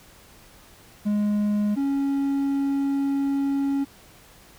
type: tone pair in turn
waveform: triangle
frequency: 207.7 / 277.2 Hz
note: G#3 / C#4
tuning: 0 / 0 cents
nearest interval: perfect fourth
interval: 500 cents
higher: second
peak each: -18 / -19 dBFS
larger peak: first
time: 1.05-1.76 / 1.76-3.85 s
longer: second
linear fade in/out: 20 ms
effects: pink hiss -51 dBFS RMS until 4.58 s